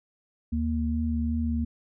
sine tone pair together, 76.76 / 233.1 Hz, D#2 / A#3, -23 / 0 cents, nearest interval octave + perfect fifth, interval 1923 cents, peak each -27 dBFS, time 0.52-1.65 s, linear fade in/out 10 ms, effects none

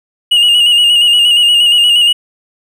triangle tone with vibrato, 2871 Hz, F7, 47 cents sharp, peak -4 dBFS, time 0.31-2.13 s, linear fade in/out 10 ms, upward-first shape square, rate 8.5 Hz, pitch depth 32 cents each way, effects none

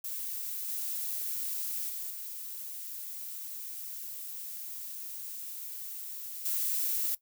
violet noise with level steps, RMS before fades -37 / -35 / -38 / -41 / -31 dBFS, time 0.04-7.15 s, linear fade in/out 5 ms, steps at 0.68 / 1.89 / 2.1 / 6.45 s, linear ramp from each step 5 ms, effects noise-tail reverb RT60 0.1 s tail -17 dB re dry

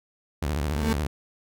sawtooth tone with vibrato, 73.42 Hz, D2, in tune, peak -21 dBFS, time 0.42-1.07 s, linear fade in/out 5 ms, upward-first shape square, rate 14 Hz, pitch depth 160 cents each way
35% pulse tone with exponential growth, 224 Hz, A3, 31 cents sharp, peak -18 dBFS, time 0.58-0.93 s, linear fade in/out 2 ms, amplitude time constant 76 ms
effects none

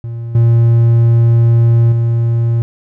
triangle tone with level steps, 116.54 Hz, A#2, in tune, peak -18 / -4 / -8 dBFS, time 0.04-2.62 s, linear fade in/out 0 ms, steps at 0.35 / 1.92 s, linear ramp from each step 2 ms, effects none

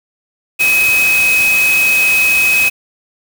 sine tone in noise, 2541 Hz, D#7, 36 cents sharp, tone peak -9 dBFS, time 0.59-2.7 s, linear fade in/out 20 ms, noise white, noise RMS -20 dBFS, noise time 0.59-2.7 s, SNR +8 dB, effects none

